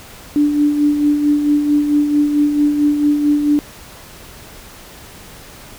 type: tone with tremolo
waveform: sine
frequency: 293.7 Hz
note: D4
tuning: in tune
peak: -9 dBFS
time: 0.36-3.59 s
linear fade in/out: 0 ms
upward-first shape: sine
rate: 4.5 Hz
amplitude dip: 50%
effects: pink hiss -38 dBFS RMS until 5.78 s